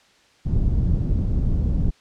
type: low-pass noise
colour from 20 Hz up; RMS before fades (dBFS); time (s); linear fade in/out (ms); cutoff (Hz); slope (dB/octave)
pink; -20; 0.45-1.91; 20; 150; 12
effects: white hiss -56 dBFS RMS until 2 s + low-pass 5000 Hz 12 dB/octave